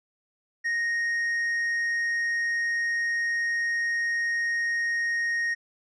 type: tone with tanh clipping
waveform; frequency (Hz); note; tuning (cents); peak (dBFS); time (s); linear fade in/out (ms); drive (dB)
sine; 1864.7; A#6; 0; -25; 0.64-5.55; 20; 4
effects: none